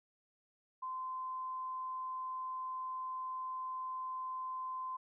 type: tone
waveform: sine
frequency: 1033 Hz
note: C6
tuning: 22 cents flat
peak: -38 dBFS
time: 0.82-4.97 s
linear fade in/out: 10 ms
effects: none